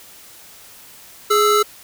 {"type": "tone pair together", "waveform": "square", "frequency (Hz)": [417, 1324], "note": ["G#4", "E6"], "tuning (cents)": [7, 7], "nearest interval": "octave + minor sixth", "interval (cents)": 2000, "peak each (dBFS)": -16, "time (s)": [1.3, 1.63], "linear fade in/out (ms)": 10, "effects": ["white hiss -43 dBFS RMS until 1.83 s"]}